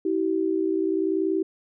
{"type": "tone pair together", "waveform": "sine", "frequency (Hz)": [322.5, 383.2], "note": ["E4", "G4"], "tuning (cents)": [-38, -39], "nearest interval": "minor third", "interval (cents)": 299, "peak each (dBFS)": -24, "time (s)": [0.05, 1.43], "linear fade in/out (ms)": 5, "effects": []}